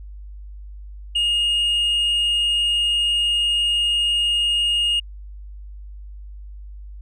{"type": "tone", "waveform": "sine", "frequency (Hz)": 2851, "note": "F7", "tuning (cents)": 35, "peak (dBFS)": -14, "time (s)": [1.15, 5], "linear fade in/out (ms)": 10, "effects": ["tanh soft clip ceiling -16 dBFS", "added 50 Hz sine -34 dBFS peak until 7.01 s"]}